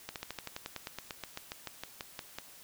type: slowing click train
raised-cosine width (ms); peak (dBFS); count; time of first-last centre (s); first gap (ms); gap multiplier
0.2; -21; 20; 0.09-2.386; 68; 1.06
effects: white hiss -54 dBFS RMS until 2.63 s